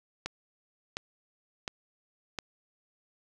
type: click train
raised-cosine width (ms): 0.2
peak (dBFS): -16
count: 4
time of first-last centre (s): 0.26-2.388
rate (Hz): 1.41
effects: none